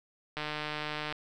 click train, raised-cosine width 0.3 ms, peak -19 dBFS, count 115, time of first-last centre 0.37-1.125 s, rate 151 Hz, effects none

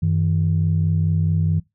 sine tone pair together, 94.9 / 159.6 Hz, F#2 / D#3, +44 / +44 cents, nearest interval major sixth, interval 900 cents, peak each -18 dBFS, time 0.02-1.6 s, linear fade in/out 10 ms, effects noise-tail reverb RT60 0.2 s tail -22 dB re dry + tanh soft clip ceiling -9 dBFS

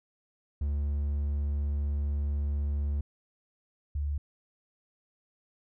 triangle / sine tone pair in turn, 72.1 / 72.51 Hz, D2 / D2, -31 / -22 cents, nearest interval unison, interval 9 cents, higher second, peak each -25 / -28 dBFS, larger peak first, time 0.61-3.01 / 3.95-4.18 s, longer first, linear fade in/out 5 ms, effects none

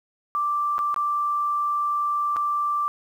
sine tone with dropouts, 1174.7 Hz, D6, in tune, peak -21 dBFS, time 0.35-2.88 s, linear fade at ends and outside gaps 0 ms, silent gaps 0.782-0.79 / 0.943-0.962 / 2.362-2.367 s, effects 9-bit

